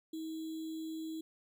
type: tone with sample-and-hold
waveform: sine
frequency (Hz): 319.4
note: D#4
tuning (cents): +45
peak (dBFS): -38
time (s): 0.13-1.21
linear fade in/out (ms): 5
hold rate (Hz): 3675
effects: none